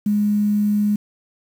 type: tone with quantisation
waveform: sine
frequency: 207.7 Hz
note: G#3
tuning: in tune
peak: -15 dBFS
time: 0.06-0.96 s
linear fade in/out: 5 ms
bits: 7
effects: none